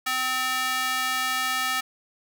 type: tone with high-pass filter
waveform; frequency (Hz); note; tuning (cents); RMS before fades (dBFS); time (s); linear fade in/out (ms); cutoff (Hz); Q
square; 257.6; C4; -27; -26; 0.06-1.81; 10; 1400; 1.3
effects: none